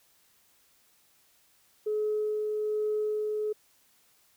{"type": "tone with tremolo", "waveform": "sine", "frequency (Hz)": 425.6, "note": "G#4", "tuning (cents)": 42, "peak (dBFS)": -25, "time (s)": [1.86, 3.53], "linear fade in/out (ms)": 10, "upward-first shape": "sine", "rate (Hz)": 1.2, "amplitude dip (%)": 25, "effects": ["tanh soft clip ceiling -21 dBFS", "white hiss -65 dBFS RMS until 4.36 s"]}